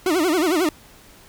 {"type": "tone with vibrato", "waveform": "40% pulse", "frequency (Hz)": 337.1, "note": "E4", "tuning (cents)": 39, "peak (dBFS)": -16, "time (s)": [0.06, 0.69], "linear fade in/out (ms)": 2, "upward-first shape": "sine", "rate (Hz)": 11, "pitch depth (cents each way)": 210, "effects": ["pink hiss -48 dBFS RMS until 1.28 s"]}